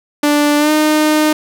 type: tone with pitch glide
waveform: sawtooth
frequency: 293.7 to 306.2 Hz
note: D4 to D#4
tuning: 0 to -28 cents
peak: -6 dBFS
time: 0.23-1.33 s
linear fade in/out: 5 ms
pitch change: +72 cents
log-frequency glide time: 0.58-0.71 s
effects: none